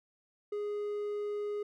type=tone; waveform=triangle; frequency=414.4 Hz; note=G#4; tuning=4 cents flat; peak=-31 dBFS; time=0.52-1.63 s; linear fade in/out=5 ms; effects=none